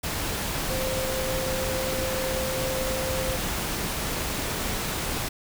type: tone in noise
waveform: sine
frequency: 522 Hz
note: C5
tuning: 4 cents flat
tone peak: -29 dBFS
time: 0.7-3.37 s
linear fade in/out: 10 ms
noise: pink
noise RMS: -29 dBFS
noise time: 0.03-5.29 s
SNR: -3 dB
effects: none